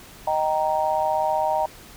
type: chord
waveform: sine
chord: Eb major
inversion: none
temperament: just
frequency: 622.3 / 777.8 / 933.4 Hz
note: Eb5 / G5 / Bb5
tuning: 0 / -14 / +2 cents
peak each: -24 dBFS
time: 0.27-1.66 s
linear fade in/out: 5 ms
effects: pink hiss -45 dBFS RMS until 1.96 s